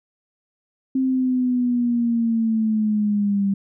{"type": "linear sweep", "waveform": "sine", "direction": "down", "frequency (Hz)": [264.2, 196], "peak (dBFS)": -17, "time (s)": [0.95, 3.54], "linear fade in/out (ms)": 5, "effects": []}